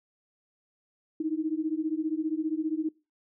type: beating tone pair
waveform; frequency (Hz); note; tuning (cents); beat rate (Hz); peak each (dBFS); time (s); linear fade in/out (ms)
sine; 307.6 / 322.6; D#4 / E4; -20 / -37; 15; -30; 1.2-2.89; 5
effects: noise-tail reverb RT60 0.3 s tail -23 dB re dry